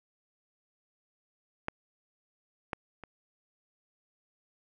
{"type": "clicks", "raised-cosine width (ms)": 0.5, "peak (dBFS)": [-16, -17, -29], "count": 3, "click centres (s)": [1.684, 2.732, 3.037], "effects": []}